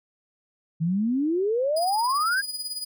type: exponential sweep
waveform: sine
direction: up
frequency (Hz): 155.6 to 1661.2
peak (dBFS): -21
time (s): 0.8-2.42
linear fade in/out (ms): 20
type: tone with tremolo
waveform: sawtooth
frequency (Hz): 4950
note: D#8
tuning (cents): -10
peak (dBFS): -25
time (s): 1.76-2.85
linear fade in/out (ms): 10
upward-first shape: sine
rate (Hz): 18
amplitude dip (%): 65
effects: none